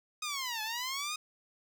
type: linear two-way sweep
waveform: 10% pulse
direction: down then up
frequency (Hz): 1253 to 850 to 1253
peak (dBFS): -26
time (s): 0.22-1.16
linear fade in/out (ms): 5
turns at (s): 0.62
effects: none